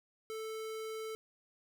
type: tone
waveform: square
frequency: 440 Hz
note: A4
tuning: in tune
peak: -40 dBFS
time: 0.3-1.15 s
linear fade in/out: 0 ms
effects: none